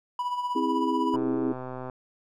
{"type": "tone with tremolo", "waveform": "triangle", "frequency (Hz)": 983, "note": "B5", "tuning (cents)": -8, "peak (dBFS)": -23, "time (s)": [0.19, 1.16], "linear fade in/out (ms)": 2, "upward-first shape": "sine", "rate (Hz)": 16, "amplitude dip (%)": 55}
{"type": "chord", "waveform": "sine", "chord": "C augmented", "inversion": "none", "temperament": "just", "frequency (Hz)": [261.6, 327, 408.8], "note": ["C4", "E4", "G#4"], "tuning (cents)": [0, -14, -27], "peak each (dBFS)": [-28, -28, -31], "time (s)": [0.55, 1.53], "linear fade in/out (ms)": 10}
{"type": "click train", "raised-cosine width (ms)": 1, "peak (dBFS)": -23, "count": 98, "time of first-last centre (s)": [1.14, 1.898], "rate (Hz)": 128}
{"effects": []}